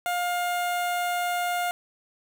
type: tone with notch filter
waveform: sawtooth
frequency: 708 Hz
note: F5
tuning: 23 cents sharp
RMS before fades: -27 dBFS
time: 0.06-1.71 s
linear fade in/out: 0 ms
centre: 5100 Hz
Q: 1.5
effects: none